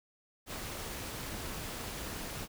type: noise with amplitude modulation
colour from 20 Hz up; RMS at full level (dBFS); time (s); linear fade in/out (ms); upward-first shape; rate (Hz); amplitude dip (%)
pink; -39; 0.46-2.48; 50; sine; 226; 40
effects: none